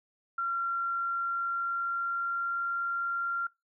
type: tone with pitch glide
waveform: sine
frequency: 1372 to 1382.3 Hz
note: F6 to F6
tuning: -31 to -18 cents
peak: -28 dBFS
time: 0.38-3.47 s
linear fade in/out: 5 ms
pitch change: +13 cents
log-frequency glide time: 0.6-2.7 s
effects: noise-tail reverb RT60 0.2 s tail -22 dB re dry